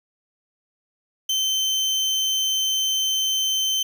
30% pulse tone, 3091 Hz, G7, 25 cents flat, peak -17 dBFS, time 1.29-3.83 s, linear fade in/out 5 ms, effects none

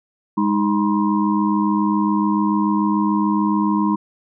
sine tone cluster, 205.1 / 311.6 / 960 / 1047 Hz, G#3 / D#4 / B5 / C6, -21 / +3 / -49 / +1 cents, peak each -18 / -20 / -24 / -25 dBFS, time 0.37-3.96 s, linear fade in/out 10 ms, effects none

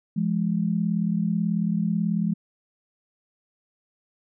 sine tone pair together, 171.7 / 210 Hz, F3 / G#3, -29 / +19 cents, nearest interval minor third, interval 348 cents, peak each -24 dBFS, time 0.16-2.34 s, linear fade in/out 10 ms, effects none

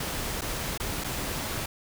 pink noise with dropouts, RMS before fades -32 dBFS, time 0-1.66 s, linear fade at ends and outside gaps 5 ms, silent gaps 0.411-0.417 / 0.777-0.799 / 1.039-1.043 s, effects none

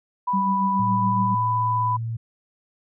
sine tone with pitch glide, 987.8 to 994.7 Hz, B5 to B5, 0 to +12 cents, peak -20 dBFS, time 0.27-1.97 s, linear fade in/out 10 ms, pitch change +12 cents, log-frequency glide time 0.73-1.42 s
sine tone with tremolo, 192.7 Hz, G3, 29 cents flat, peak -21 dBFS, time 0.33-1.35 s, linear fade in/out 10 ms, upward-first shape sine, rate 7.1 Hz, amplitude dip 50%
sine tone, 114.4 Hz, A#2, 32 cents flat, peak -25 dBFS, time 0.79-2.17 s, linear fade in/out 10 ms
effects none

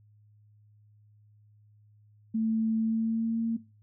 sine tone with pitch glide, 222.2 to 227.8 Hz, A3 to A#3, +17 to -40 cents, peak -25 dBFS, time 2.34-3.57 s, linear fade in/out 10 ms, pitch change +43 cents, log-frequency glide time 2.77-3.42 s, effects noise-tail reverb RT60 0.3 s tail -18 dB re dry + added 105 Hz sine -57 dBFS peak until 3.82 s

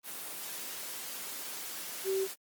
sine tone in noise, 384.3 Hz, G4, 34 cents flat, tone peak -28 dBFS, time 2.04-2.28 s, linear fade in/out 50 ms, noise white, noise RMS -41 dBFS, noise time 0.03-2.36 s, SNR +10 dB, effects high-pass 200 Hz 12 dB/octave + Opus 24 kbps

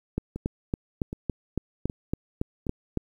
two click trains, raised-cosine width 3 ms, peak -20 / -13 dBFS, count 4 / 11, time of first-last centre 0.36-2.668 / 0.18-2.973 s, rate 1.3 / 3.58 Hz, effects 9-bit

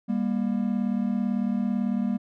triangle tone pair together, 199.7 / 237.7 Hz, G3 / A#3, +32 / +34 cents, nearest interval minor third, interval 302 cents, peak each -24 dBFS, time 0.08-2.18 s, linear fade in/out 20 ms, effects none

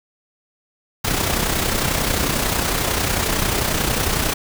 pink noise with amplitude modulation, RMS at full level -18 dBFS, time 1.04-4.34 s, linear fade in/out 10 ms, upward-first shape sine, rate 31.1 Hz, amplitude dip 50%, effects none

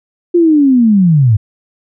sine linear sweep, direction down, 354.4 to 99.1 Hz, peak -5 dBFS, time 0.34-1.37 s, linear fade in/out 10 ms, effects none

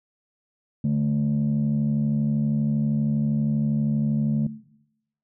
sine tone pair together, 145.7 / 218.3 Hz, D3 / A3, -13 / -13 cents, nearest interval perfect fifth, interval 700 cents, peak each -21 dBFS, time 0.84-4.47 s, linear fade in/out 5 ms, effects noise-tail reverb RT60 0.8 s tail -18 dB re dry + tanh soft clip ceiling -16 dBFS

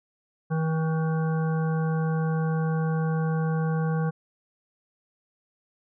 harmonic tone with a mistuned harmonic, 160 Hz, D#3, 49 cents sharp, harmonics 1 / 3 / 5 / 7 / 9 / 10, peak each -23 / -33 / -37 / -40 / -42 / -43 dBFS, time 0.5-4.11 s, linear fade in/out 20 ms, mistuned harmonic 10, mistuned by -59 cents, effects none

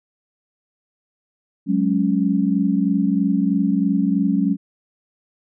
sine chord, F# suspended second, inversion none, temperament just, 185 / 208.1 / 277.5 Hz, F#3 / G#3 / C#4, 0 / +4 / +2 cents, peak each -20 dBFS, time 1.66-4.57 s, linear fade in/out 50 ms, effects none

